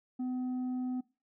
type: tone with tanh clipping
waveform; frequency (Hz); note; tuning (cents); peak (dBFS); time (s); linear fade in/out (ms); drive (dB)
sine; 252.9; B3; +41; -33; 0.19-1.01; 10; 4
effects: noise-tail reverb RT60 0.3 s tail -21 dB re dry